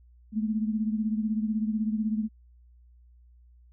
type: beating tone pair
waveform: sine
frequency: 214.3 / 230.3 Hz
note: A3 / A#3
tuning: -45 / -21 cents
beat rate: 16 Hz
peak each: -26 / -32 dBFS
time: 0.32-2.29 s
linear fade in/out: 50 ms
effects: added 60 Hz sine -53 dBFS peak until 3.72 s